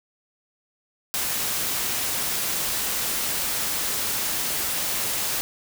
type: noise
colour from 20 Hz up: white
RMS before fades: -26 dBFS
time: 1.14-5.41 s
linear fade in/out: 0 ms
effects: none